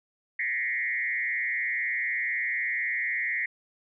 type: tone with frequency modulation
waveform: sine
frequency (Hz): 2002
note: B6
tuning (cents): +23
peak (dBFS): -26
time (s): 0.39-3.46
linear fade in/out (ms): 5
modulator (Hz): 120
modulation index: 1.6
effects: none